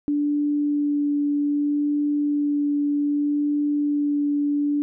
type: tone with vibrato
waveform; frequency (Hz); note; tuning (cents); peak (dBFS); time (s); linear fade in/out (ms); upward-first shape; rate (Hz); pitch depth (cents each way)
sine; 291.2; D4; -15; -19; 0.08-4.82; 0; sine; 0.64; 9
effects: none